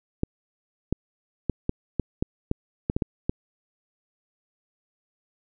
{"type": "clicks", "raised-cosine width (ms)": 3, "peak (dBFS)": -10, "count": 11, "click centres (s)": [0.234, 0.926, 1.497, 1.694, 1.997, 2.225, 2.514, 2.899, 2.965, 3.022, 3.295], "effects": []}